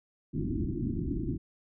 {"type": "low-pass noise", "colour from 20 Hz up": "white", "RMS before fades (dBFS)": -32, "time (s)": [0.33, 1.38], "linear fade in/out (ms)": 20, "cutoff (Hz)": 350, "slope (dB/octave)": 96, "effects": []}